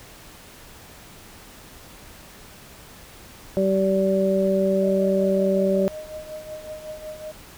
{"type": "harmonic tone", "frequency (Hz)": 192.6, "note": "G3", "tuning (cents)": -30, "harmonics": [1, 2, 3], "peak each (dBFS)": [-22, -23, -21], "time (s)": [3.57, 5.88], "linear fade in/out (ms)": 0}
{"type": "tone with tremolo", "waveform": "sine", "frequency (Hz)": 618, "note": "D#5", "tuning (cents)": -12, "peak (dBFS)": -30, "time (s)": [4.82, 7.32], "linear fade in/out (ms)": 10, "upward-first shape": "triangle", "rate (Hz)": 5.4, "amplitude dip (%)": 75}
{"effects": ["pink hiss -45 dBFS RMS until 7.57 s"]}